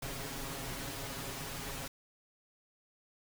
pink noise with comb filter, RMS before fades -41 dBFS, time 0.02-1.88 s, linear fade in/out 5 ms, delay 7.3 ms, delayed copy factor +0.8, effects none

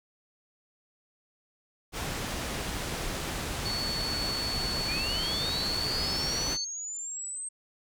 pink low-pass noise, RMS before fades -34 dBFS, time 1.92-6.58 s, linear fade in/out 50 ms, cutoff 9600 Hz, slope 12 dB/octave
sine tone, 4435 Hz, C#8, in tune, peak -31 dBFS, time 3.65-6.65 s, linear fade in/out 10 ms
sine linear sweep, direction up, 2345 to 8372 Hz, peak -34 dBFS, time 4.88-7.49 s, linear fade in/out 10 ms
effects none

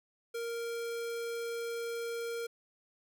square tone, 465.8 Hz, A#4, 1 cent flat, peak -36 dBFS, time 0.34-2.47 s, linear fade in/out 10 ms, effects none

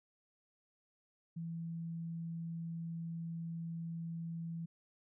sine tone, 166.2 Hz, E3, 15 cents sharp, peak -39 dBFS, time 1.36-4.66 s, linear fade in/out 10 ms, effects none

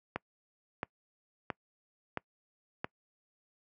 click train, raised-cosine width 0.5 ms, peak -18 dBFS, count 5, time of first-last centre 0.16-2.845 s, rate 1.49 Hz, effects noise-tail reverb RT60 0.1 s tail -26 dB re dry + high-pass 100 Hz 12 dB/octave

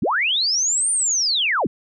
sine linear two-way sweep, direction up then down, 113.9 to 9150 to 113.9 Hz, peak -17 dBFS, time 0.02-1.67 s, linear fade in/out 5 ms, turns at 0.91 s, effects none

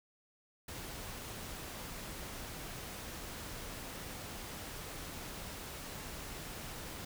pink noise, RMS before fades -45 dBFS, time 0.68-7.05 s, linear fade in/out 5 ms, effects none

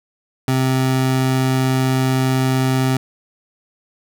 25% pulse tone, 130.81 Hz, C3, in tune, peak -11 dBFS, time 0.48-2.97 s, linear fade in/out 2 ms, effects none

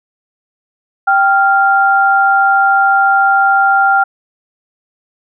sine tone pair together, 784 / 1393.1 Hz, G5 / F6, 0 / -5 cents, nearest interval minor seventh, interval 995 cents, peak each -10 dBFS, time 1.07-4.04 s, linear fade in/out 10 ms, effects none

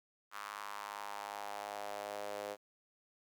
sawtooth tone with high-pass filter sweep, 102.6 Hz, G#2, 21 cents flat, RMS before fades -44 dBFS, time 0.31-2.57 s, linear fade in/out 50 ms, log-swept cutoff 1200 to 520 Hz, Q 3.1, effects 11-bit

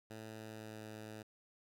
10% pulse tone with pitch glide, 110 to 108.42 Hz, A2 to A2, 0 to -25 cents, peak -39 dBFS, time 0.1-1.23 s, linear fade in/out 10 ms, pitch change -25 cents, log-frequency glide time 0.29-0.89 s, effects none

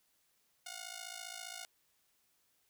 5% pulse ring-modulated tone, 722 Hz, F#5, 43 cents flat, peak -30 dBFS, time 0.66-1.65 s, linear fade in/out 0 ms, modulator 27.5 Hz, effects white hiss -75 dBFS RMS until 2.69 s

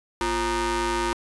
sawtooth ring-modulated tone, 293.7 Hz, D4, in tune, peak -16 dBFS, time 0.21-1.13 s, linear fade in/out 0 ms, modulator 642 Hz, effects resampled to 24000 Hz

